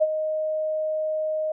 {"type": "tone with ADSR envelope", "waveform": "sine", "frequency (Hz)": 622.3, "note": "D#5", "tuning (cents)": 0, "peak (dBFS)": -14, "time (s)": [0, 1.52], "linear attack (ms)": 23, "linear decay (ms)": 38, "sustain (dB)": -9, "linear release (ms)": 4, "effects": []}